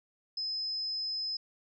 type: tone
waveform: sine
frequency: 5100 Hz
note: D#8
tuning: 42 cents sharp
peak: -32 dBFS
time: 0.37-1.37 s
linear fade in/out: 5 ms
effects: none